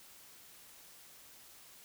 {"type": "silence", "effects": ["white hiss -57 dBFS RMS until 1.84 s"]}